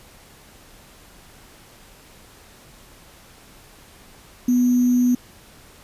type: tone with sample-and-hold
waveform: sine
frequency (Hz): 246.9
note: B3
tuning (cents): 0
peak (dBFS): -14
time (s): 4.48-5.15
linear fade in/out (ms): 5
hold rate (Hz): 6300
effects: pink hiss -48 dBFS RMS until 5.83 s + resampled to 32000 Hz